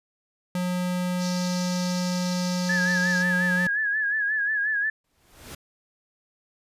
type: tone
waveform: square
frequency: 180 Hz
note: F#3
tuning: 47 cents flat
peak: -25 dBFS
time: 0.55-3.67 s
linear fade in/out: 2 ms
type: band-pass noise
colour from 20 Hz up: pink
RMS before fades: -37 dBFS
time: 1.18-3.25 s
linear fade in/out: 50 ms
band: 4200 to 6400 Hz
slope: 48 dB/octave
type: tone with vibrato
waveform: sine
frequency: 1691 Hz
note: G#6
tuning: 31 cents sharp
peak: -22 dBFS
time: 2.69-4.9 s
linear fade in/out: 5 ms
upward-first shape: sine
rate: 5.6 Hz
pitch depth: 70 cents each way
type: noise with exponential growth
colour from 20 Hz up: pink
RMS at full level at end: -37 dBFS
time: 5.04-5.55 s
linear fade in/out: 5 ms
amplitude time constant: 110 ms
effects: resampled to 32000 Hz